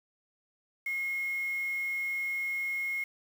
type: tone with quantisation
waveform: sine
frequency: 2158 Hz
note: C#7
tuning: 47 cents flat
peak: -30 dBFS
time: 0.86-3.04 s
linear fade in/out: 5 ms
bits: 8
effects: none